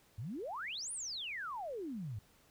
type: exponential two-way sweep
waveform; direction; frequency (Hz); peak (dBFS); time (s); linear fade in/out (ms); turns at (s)
sine; up then down; 95.6 to 9880 to 95.6; -39; 0.18-2.19; 5; 0.92
effects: pink hiss -67 dBFS RMS until 2.5 s